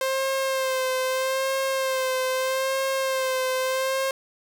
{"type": "tone with vibrato", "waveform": "sawtooth", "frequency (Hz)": 526, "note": "C5", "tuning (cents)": 9, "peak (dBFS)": -19, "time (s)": [0.01, 4.11], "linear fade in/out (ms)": 2, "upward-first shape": "sine", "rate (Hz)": 0.79, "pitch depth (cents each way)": 32, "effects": []}